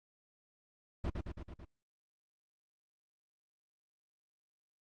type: noise with echo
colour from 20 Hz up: brown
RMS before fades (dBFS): -34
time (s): 1.04-1.1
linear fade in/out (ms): 5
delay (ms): 110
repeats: 5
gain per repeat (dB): -3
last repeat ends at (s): 1.65
effects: low-pass 4000 Hz 12 dB/octave + Opus 24 kbps